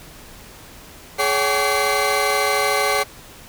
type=tone cluster; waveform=30% pulse; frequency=422.3 / 560 / 766 / 1153 / 2065 Hz; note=G#4 / C#5 / G5 / D6 / C7; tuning=+29 / +18 / -40 / -32 / -23 cents; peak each=-21 dBFS; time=1.18-3.04 s; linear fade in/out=20 ms; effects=pink hiss -42 dBFS RMS until 3.48 s